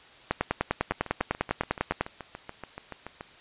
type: two click trains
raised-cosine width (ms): 0.5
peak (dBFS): -22 / -9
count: 17 / 18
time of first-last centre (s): 0.92-3.209 / 0.31-2.01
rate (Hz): 6.99 / 10
effects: white hiss -52 dBFS RMS until 3.4 s + resampled to 8000 Hz